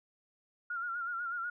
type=tone with vibrato; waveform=sine; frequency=1400 Hz; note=F6; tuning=4 cents sharp; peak=-34 dBFS; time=0.7-1.5 s; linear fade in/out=5 ms; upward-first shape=sine; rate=8.1 Hz; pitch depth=63 cents each way; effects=none